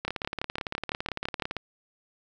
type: two click trains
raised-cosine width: 0.3 ms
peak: -13 / -15 dBFS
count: 9 / 28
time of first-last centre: 0.08-1.422 / 0.05-1.567 s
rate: 5.96 / 17.8 Hz
effects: none